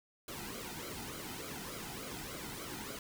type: noise with flanger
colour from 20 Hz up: pink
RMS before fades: -44 dBFS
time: 0.28-2.99 s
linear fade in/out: 2 ms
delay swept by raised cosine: 1.1 to 1.82 ms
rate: 3.4 Hz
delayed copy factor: -0.7
effects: none

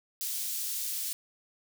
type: high-pass noise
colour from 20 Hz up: white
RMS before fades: -34 dBFS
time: 0.21-1.13 s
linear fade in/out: 0 ms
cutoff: 4300 Hz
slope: 12 dB/octave
effects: none

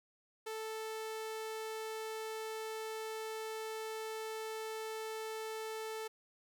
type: tone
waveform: sawtooth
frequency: 440 Hz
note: A4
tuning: in tune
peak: -36 dBFS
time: 0.46-6.08 s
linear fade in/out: 10 ms
effects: none

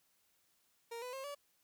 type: tone with pitch steps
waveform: 30% pulse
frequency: 465.7 / 499.1 / 534.9 / 573.3 Hz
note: A#4 / B4 / C5 / D5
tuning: -2 / +18 / +38 / -42 cents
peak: -40 dBFS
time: 0.91-1.35 s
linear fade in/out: 10 ms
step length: 110 ms
effects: white hiss -75 dBFS RMS until 1.63 s

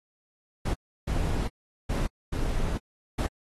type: noise bursts at uneven times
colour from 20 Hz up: brown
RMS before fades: -27 dBFS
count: 5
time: 0.65-0.74 / 1.07-1.48 / 1.89-2.07 / 2.32-2.78 / 3.18-3.27 s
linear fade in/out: 10 ms
effects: AAC 32 kbps

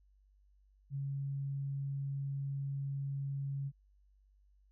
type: tone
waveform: sine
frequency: 138.59 Hz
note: C#3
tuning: in tune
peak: -35 dBFS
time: 0.9-3.72 s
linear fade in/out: 50 ms
effects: added 49 Hz sine -64 dBFS peak until 4.71 s

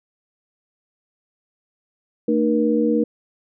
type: tone cluster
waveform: sine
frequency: 225.4 / 302.7 / 475.7 Hz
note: A3 / D#4 / A#4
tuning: +42 / -48 / +35 cents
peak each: -20 dBFS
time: 2.28-3.04 s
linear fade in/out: 5 ms
effects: none

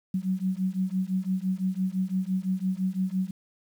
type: beating tone pair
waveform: sine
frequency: 184.5 / 190.4 Hz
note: F#3 / F#3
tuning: -5 / +50 cents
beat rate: 5.9 Hz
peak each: -28 dBFS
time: 0.14-3.31 s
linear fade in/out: 5 ms
effects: 9-bit

